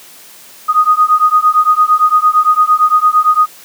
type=beating tone pair; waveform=sine; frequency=1238 / 1246.8 Hz; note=D#6 / D#6; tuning=-9 / +3 cents; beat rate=8.8 Hz; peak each=-10 dBFS; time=0.68-3.47 s; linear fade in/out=20 ms; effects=white hiss -38 dBFS RMS until 3.64 s + high-pass 150 Hz 12 dB/octave